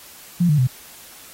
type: tone with pitch steps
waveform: sine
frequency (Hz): 174.61 / 149.4 / 127.82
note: F3 / D3 / C3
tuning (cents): 0 / +30 / -40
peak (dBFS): -13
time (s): 0.4-0.673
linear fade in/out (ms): 10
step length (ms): 91
effects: white hiss -43 dBFS RMS until 1.33 s + AAC 48 kbps